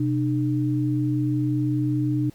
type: tone pair together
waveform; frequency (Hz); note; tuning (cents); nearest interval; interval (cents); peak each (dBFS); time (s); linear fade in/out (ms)
sine; 126.97 / 301.7; B2 / D4; +48 / +47; octave + minor third; 1499; -23; 0-2.3; 5
effects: pink hiss -56 dBFS RMS until 2.34 s

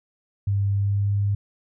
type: tone with pitch glide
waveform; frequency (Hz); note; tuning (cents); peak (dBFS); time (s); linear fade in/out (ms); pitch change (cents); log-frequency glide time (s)
sine; 99.9 to 101.06; G2 to G#2; +33 to -47; -19; 0.47-1.35; 5; +20; 0.71-1.14
effects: none

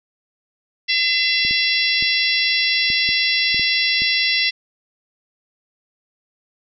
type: harmonic tone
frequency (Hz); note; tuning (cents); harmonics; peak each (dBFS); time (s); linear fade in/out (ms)
677; E5; +46; 3 / 4 / 5 / 6 / 7 / 8; -21 / -22 / -23 / -24 / -24 / -25; 0.88-4.51; 20
type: clicks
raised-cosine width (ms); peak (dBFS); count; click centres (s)
3; -21; 8; 1.45 / 1.51 / 2.025 / 2.902 / 3.09 / 3.545 / 3.596 / 4.02
effects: none

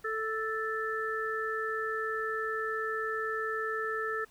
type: harmonic tone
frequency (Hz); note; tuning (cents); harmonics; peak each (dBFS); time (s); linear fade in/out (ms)
440; A4; 0; 1 / 3 / 4; -35 / -35 / -35; 0.04-4.25; 10
effects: pink hiss -62 dBFS RMS until 4.3 s

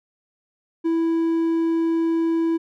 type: tone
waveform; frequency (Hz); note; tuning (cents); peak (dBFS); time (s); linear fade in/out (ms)
triangle; 329.6; E4; 0; -16; 0.84-2.58; 20
effects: none

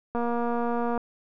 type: click train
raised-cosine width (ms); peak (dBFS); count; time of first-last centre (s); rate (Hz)
1; -16; 197; 0.15-0.977; 237
effects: none

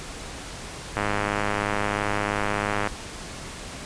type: click train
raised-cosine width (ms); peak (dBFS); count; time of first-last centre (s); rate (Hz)
0.5; -9; 197; 0.97-2.873; 103
effects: pink hiss -37 dBFS RMS until 3.85 s + resampled to 22050 Hz

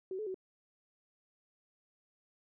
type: tone with pitch steps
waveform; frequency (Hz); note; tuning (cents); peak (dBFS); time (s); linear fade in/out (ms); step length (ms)
sine; 376.7 / 430.6 / 376; F#4 / A4 / F#4; +31 / -37 / +28; -36; 0.11-0.344; 2; 78
effects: none

